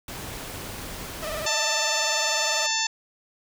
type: noise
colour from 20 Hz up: pink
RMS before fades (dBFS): -36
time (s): 0.08-1.46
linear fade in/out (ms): 2
type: tone with vibrato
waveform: sawtooth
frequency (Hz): 622.3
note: D#5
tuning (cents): 0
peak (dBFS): -26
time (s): 1.22-2.67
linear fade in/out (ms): 10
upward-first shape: square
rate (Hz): 20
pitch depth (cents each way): 67
type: harmonic tone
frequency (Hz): 888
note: A5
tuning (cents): +16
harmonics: 1 / 2 / 3 / 4 / 5 / 6 / 7 / 8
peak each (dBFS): -31 / -31 / -31 / -31 / -31 / -31 / -31 / -31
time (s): 1.46-2.87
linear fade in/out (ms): 5
effects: none